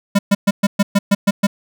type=tone bursts; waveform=square; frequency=200.8 Hz; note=G3; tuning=42 cents sharp; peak=-10 dBFS; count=9; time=0.15-1.47 s; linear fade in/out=10 ms; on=40 ms; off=120 ms; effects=none